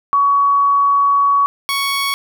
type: tone pair in turn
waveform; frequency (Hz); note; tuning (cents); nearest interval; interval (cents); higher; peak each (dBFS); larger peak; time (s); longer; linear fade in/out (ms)
sine / 15% pulse; 1125 / 1112.7; C#6 / C#6; +25 / +6; unison; 19; first; -10; neither; 0.13-1.46 / 1.69-2.14; first; 0
effects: none